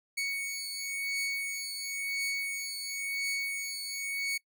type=beating tone pair; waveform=sawtooth; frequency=2226 / 2226.96 Hz; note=C#7 / C#7; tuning=+7 / +7 cents; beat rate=0.96 Hz; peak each=-31 / -34 dBFS; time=0.17-4.38 s; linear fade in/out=10 ms; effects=noise-tail reverb RT60 0.1 s tail -24 dB re dry